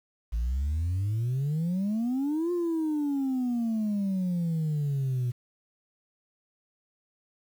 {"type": "exponential two-way sweep", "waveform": "sine", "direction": "up then down", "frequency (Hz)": [53.9, 355.7, 120.5], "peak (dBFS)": -23, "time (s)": [0.32, 5.32], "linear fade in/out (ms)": 20, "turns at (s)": 2.52, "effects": ["tanh soft clip ceiling -24 dBFS", "9-bit"]}